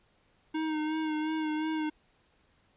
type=tone with vibrato; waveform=square; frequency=311.1 Hz; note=D#4; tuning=in tune; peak=-30 dBFS; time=0.54-1.9 s; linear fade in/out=10 ms; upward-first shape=sine; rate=2.8 Hz; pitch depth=30 cents each way; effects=pink hiss -68 dBFS RMS until 2.76 s + resampled to 8000 Hz